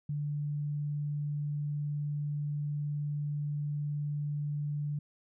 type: tone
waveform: sine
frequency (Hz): 146.83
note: D3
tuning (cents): 0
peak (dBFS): -31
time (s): 0.09-4.99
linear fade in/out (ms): 5
effects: none